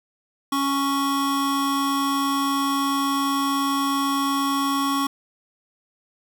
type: tone pair together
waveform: square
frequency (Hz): 277.2 / 1108.8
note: C#4 / C#6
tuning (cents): 0 / 0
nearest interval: 2 octaves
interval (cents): 2400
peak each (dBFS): -24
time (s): 0.52-5.07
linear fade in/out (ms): 5
effects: none